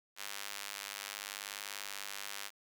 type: tone with high-pass filter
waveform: sawtooth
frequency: 100.5 Hz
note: G2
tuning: 44 cents sharp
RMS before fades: -44 dBFS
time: 0.16-2.51 s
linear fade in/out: 50 ms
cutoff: 1800 Hz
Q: 0.56
effects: none